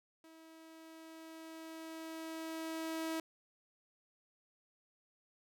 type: tone with level ramp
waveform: sawtooth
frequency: 322.8 Hz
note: E4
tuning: 36 cents flat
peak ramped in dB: -53 to -32 dBFS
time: 0.24-3.2 s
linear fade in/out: 2 ms
effects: none